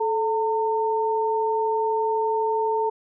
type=tone pair together; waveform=sine; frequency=435.5 / 908 Hz; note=A4 / A#5; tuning=-18 / -46 cents; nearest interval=octave + minor second; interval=1272 cents; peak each=-23 dBFS; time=0-2.9 s; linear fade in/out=10 ms; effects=none